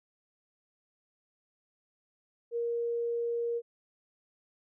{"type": "tone", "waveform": "sine", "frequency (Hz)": 469.8, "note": "A#4", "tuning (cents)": 13, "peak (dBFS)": -29, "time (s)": [2.51, 3.62], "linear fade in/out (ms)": 50, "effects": []}